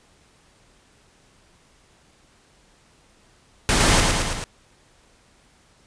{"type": "noise with echo", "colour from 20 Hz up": "pink", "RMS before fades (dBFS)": -18, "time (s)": [3.69, 4], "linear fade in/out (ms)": 0, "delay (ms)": 110, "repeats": 4, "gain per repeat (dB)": -3, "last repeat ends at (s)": 4.44, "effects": ["pink hiss -57 dBFS RMS until 5.86 s", "resampled to 22050 Hz"]}